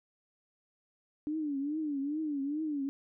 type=tone with vibrato; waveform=sine; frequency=293.7 Hz; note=D4; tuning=in tune; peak=-31 dBFS; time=1.27-2.89 s; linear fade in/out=0 ms; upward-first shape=triangle; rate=2.4 Hz; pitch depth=150 cents each way; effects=none